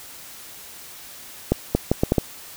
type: accelerating click train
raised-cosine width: 2 ms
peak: -3 dBFS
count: 6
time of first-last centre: 1.52-2.182 s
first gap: 230 ms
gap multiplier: 0.72
effects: white hiss -41 dBFS RMS until 2.56 s